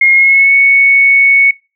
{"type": "tone with pitch glide", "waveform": "sine", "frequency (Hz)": [2144, 2217], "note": ["C7", "C#7"], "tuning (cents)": [42, 0], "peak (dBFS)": -4, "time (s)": [0.01, 1.51], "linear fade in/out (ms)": 5, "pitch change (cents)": 58, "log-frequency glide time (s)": [0.12, 0.54], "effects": ["noise-tail reverb RT60 0.3 s tail -25 dB re dry"]}